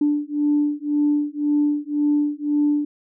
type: beating tone pair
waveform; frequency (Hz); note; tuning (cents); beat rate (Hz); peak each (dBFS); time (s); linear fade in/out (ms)
sine; 293.1 / 295; D4 / D4; -3 / +8; 1.9; -20; 0.01-2.85; 5
effects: tanh soft clip ceiling -10 dBFS